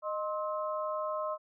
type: tone cluster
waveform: sine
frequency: 618 / 1057 / 1289 Hz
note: D#5 / C6 / E6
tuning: -12 / +17 / -39 cents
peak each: -34 / -36 / -40 dBFS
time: 0.02-1.38 s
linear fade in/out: 50 ms
effects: none